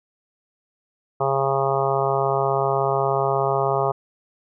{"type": "harmonic tone", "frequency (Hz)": 136.5, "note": "C#3", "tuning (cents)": -26, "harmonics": [1, 3, 4, 5, 6, 7, 8, 9], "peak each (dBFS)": [-28, -24, -27, -24, -27, -29, -29, -29], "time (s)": [1.2, 3.92], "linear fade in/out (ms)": 10, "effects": []}